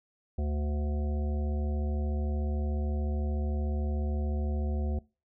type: harmonic tone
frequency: 73.6 Hz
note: D2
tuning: 4 cents sharp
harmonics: 1 / 3 / 5 / 7 / 9 / 10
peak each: -28 / -38 / -42 / -45 / -47 / -48 dBFS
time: 0.38-4.99 s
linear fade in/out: 5 ms
effects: noise-tail reverb RT60 0.3 s tail -22 dB re dry